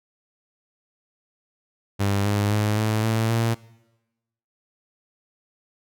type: tone with pitch steps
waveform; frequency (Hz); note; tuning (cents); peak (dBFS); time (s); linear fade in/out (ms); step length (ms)
sawtooth; 100 / 102.81 / 105.7 / 108.67 / 111.73 / 114.87; G2 / G#2 / G#2 / A2 / A2 / A#2; +35 / -17 / +31 / -21 / +27 / -25; -16; 1.99-3.55; 20; 260
effects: noise-tail reverb RT60 1.0 s tail -21 dB re dry